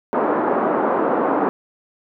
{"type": "band-pass noise", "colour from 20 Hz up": "pink", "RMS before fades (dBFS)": -19, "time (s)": [0.13, 1.49], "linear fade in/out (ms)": 0, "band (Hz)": [260, 1200], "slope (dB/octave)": 24, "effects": []}